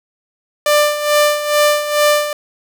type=tone with tremolo; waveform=sawtooth; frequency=593 Hz; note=D5; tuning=17 cents sharp; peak=-5 dBFS; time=0.66-2.33 s; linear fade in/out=2 ms; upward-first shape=sine; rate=2.3 Hz; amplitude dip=70%; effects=none